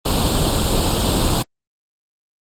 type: noise with comb filter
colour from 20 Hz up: pink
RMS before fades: -17 dBFS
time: 0.05-1.43 s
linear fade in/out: 10 ms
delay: 0.25 ms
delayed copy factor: +0.8
effects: low-pass 11000 Hz 12 dB/octave + Opus 24 kbps